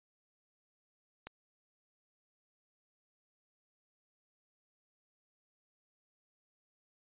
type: click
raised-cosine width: 0.3 ms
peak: -27 dBFS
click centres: 1.27 s
effects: resampled to 8000 Hz